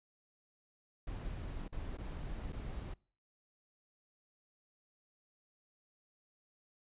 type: noise with dropouts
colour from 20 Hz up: brown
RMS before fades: -42 dBFS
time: 1.07-2.94 s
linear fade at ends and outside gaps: 5 ms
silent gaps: 1.68-1.725 / 1.972-1.984 / 2.524-2.529 s
effects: noise-tail reverb RT60 0.5 s tail -26 dB re dry + resampled to 8000 Hz